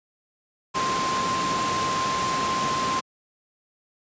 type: tone in noise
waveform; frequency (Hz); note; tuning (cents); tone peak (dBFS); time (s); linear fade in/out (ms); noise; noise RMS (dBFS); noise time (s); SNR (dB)
sine; 1048; C6; +2; -24; 0.74-3.01; 20; pink; -27; 0.74-3.01; 0
effects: high-pass 150 Hz 12 dB/octave + resampled to 16000 Hz